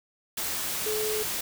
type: tone in noise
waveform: sine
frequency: 429.4 Hz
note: A4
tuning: 42 cents flat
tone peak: -28 dBFS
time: 0.86-1.23 s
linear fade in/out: 5 ms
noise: white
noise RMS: -31 dBFS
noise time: 0.37-1.41 s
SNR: 0 dB
effects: none